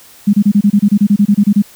sine tone bursts, 204.3 Hz, G#3, 28 cents flat, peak -5 dBFS, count 15, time 0.27-1.622 s, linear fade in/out 10 ms, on 64 ms, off 28 ms, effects white hiss -41 dBFS RMS until 1.75 s

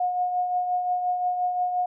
sine tone with tremolo, 722 Hz, F#5, 43 cents flat, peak -20 dBFS, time 0-1.86 s, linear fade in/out 5 ms, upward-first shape triangle, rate 5.7 Hz, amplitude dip 50%, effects none

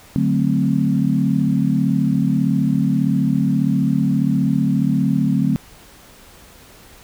sine chord, D dominant seventh, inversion none, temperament equal, 146.83 / 185 / 220 / 261.6 Hz, D3 / F#3 / A3 / C4, 0 / 0 / 0 / 0 cents, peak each -20 dBFS, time 0.16-5.56 s, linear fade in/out 0 ms, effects pink hiss -45 dBFS RMS until 7.03 s

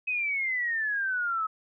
sine exponential sweep, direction down, 2553 to 1275 Hz, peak -26 dBFS, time 0.07-1.47 s, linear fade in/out 10 ms, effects none

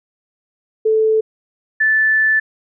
sine tone pair in turn, 438.2 / 1752.8 Hz, A4 / A6, -7 / -7 cents, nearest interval 2 octaves, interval 2400 cents, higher second, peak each -11 dBFS, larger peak neither, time 0.85-1.21 / 1.8-2.4 s, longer second, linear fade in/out 10 ms, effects none

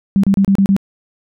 sine tone bursts, 196 Hz, G3, in tune, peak -8 dBFS, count 6, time 0.16-0.765 s, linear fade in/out 0 ms, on 75 ms, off 31 ms, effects none

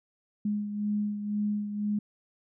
sine beating tone pair, 207.7 / 209.7 Hz, G#3 / G#3, 0 / +17 cents, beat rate 2 Hz, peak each -28 / -36 dBFS, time 0.45-1.99 s, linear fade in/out 5 ms, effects none

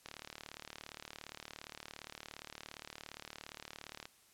click train, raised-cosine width 0.2 ms, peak -28 dBFS, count 150, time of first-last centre 0.06-4.055 s, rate 37.3 Hz, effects white hiss -66 dBFS RMS until 4.33 s + low-pass 12000 Hz 12 dB/octave

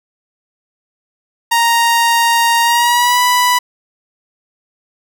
sawtooth tone with pitch glide, 932.3 to 987.7 Hz, A#5 to B5, 0 to 0 cents, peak -6 dBFS, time 1.51-3.59 s, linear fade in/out 10 ms, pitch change +100 cents, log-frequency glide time 2.62-3.2 s, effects none

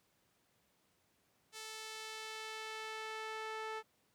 sawtooth tone with band-pass filter sweep, 438.7 Hz, A4, 5 cents flat, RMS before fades -45 dBFS, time 1.52-3.83 s, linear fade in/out 50 ms, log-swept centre 5700 to 1300 Hz, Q 0.71, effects pink hiss -75 dBFS RMS until 4.14 s + high-pass 100 Hz 12 dB/octave

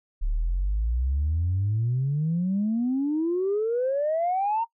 sine exponential sweep, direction up, 34.65 to 932.3 Hz, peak -21 dBFS, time 0.21-4.65 s, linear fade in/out 20 ms, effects noise-tail reverb RT60 0.1 s tail -21 dB re dry + tanh soft clip ceiling -18 dBFS

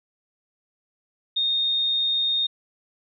sine tone, 3686 Hz, A#7, 20 cents flat, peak -20 dBFS, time 1.36-2.47 s, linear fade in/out 10 ms, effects none

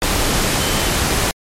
sine tone in noise, 3062 Hz, G7, 41 cents flat, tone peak -27 dBFS, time 0.6-0.88 s, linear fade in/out 0 ms, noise pink, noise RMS -17 dBFS, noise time 0.02-1.31 s, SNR -13 dB, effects low-pass 12000 Hz 12 dB/octave + MP3 64 kbps

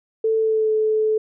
sine tone with pitch glide, 443.2 to 433.8 Hz, A4 to A4, +13 to -25 cents, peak -16 dBFS, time 0.24-1.18 s, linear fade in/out 5 ms, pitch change -38 cents, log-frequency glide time 0.38-0.72 s, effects none

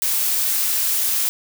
blue noise, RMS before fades -20 dBFS, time 0.02-1.29 s, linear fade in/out 0 ms, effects none

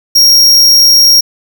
45% pulse tone, 5588 Hz, F8, in tune, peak -3 dBFS, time 0.15-1.21 s, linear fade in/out 10 ms, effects 7-bit

